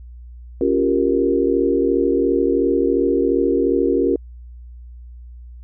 sine chord, G half-diminished seventh, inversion second, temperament equal, 277.2 / 349.2 / 392 / 466.2 Hz, Db4 / F4 / G4 / Bb4, 0 / 0 / 0 / 0 cents, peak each -20 dBFS, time 0.61-4.16 s, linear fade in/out 2 ms, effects added 60 Hz sine -35 dBFS peak until 5.63 s

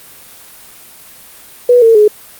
sine tone with pitch steps, 489.4 / 454 / 421.2 Hz, B4 / A#4 / G#4, -16 / -46 / +24 cents, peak -3 dBFS, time 1.69-2.08 s, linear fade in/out 5 ms, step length 130 ms, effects white hiss -37 dBFS RMS until 2.39 s + Opus 32 kbps

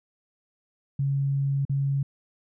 sine tone with dropouts, 138.59 Hz, C#3, in tune, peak -22 dBFS, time 0.99-2.03 s, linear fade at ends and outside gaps 5 ms, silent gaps 1.652-1.695 s, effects none

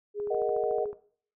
sine tone with pitch glide, 413.2 to 416.1 Hz, G#4 to G#4, -9 to +3 cents, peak -30 dBFS, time 0.14-0.94 s, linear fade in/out 50 ms, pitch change +12 cents, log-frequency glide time 0.49-0.64 s
click train, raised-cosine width 1 ms, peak -33 dBFS, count 11, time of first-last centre 0.2-0.93 s, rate 13.7 Hz
sine chord, D# minor, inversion second, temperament equal, 466.2 / 622.3 / 740 Hz, A#4 / D#5 / F#5, 0 / 0 / 0 cents, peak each -29 / -31 / -33 dBFS, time 0.3-0.85 s, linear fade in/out 10 ms
effects noise-tail reverb RT60 0.5 s tail -17 dB re dry

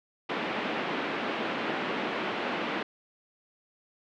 pink band-pass noise, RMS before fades -32 dBFS, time 0.29-2.83 s, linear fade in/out 5 ms, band 210 to 3100 Hz, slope 24 dB/octave, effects none

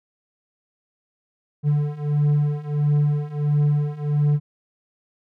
triangle beating tone pair, 146.3 / 147.8 Hz, D3 / D3, -6 / +11 cents, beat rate 1.5 Hz, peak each -20 / -18 dBFS, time 1.63-4.4 s, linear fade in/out 50 ms, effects none

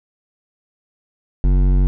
triangle tone with hard clipping, 46.59 Hz, F#1, 13 cents sharp, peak -13 dBFS, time 1.44-1.87 s, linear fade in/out 0 ms, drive 16 dB, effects none

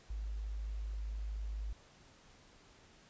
sine tone, 52.2 Hz, G#1, 10 cents sharp, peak -37 dBFS, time 0.1-1.73 s, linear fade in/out 5 ms, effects pink hiss -62 dBFS RMS until 3.09 s + resampled to 16000 Hz

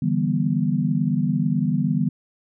sine chord, E minor seventh, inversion third, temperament equal with one note detuned, 146.83 / 164.81 / 196 / 243.1 Hz, D3 / E3 / G3 / B3, 0 / 0 / 0 / -27 cents, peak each -24 dBFS, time 0.02-2.09 s, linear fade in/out 5 ms, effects none

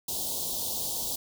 white band-stop noise, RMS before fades -32 dBFS, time 0.08-1.16 s, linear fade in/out 5 ms, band 940 to 3300 Hz, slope 48 dB/octave, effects none

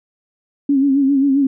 sine tone with vibrato, 275.3 Hz, C#4, 12 cents flat, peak -11 dBFS, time 0.69-1.47 s, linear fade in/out 5 ms, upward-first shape sine, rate 7.5 Hz, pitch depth 64 cents each way, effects none

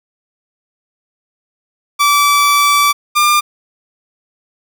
sawtooth tone pair in turn, 1157 / 1198.1 Hz, D6 / D6, -26 / +34 cents, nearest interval minor second, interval 60 cents, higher second, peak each -5 dBFS, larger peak neither, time 1.99-2.93 / 3.15-3.41 s, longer first, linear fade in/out 20 ms, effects none

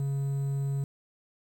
triangle tone with quantisation, 138.59 Hz, C#3, in tune, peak -25 dBFS, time 0-0.84 s, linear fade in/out 2 ms, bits 9, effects none

